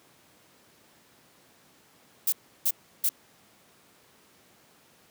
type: noise bursts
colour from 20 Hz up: violet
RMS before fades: -24 dBFS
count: 3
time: 2.27-3.092 s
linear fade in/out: 5 ms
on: 54 ms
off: 330 ms
effects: pink hiss -59 dBFS RMS until 5.1 s + high-pass 150 Hz 12 dB/octave